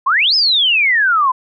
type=exponential two-way sweep; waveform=sine; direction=up then down; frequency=995 to 5274 to 995 Hz; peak=-10 dBFS; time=0.06-1.32 s; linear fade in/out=10 ms; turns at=0.35 s; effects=none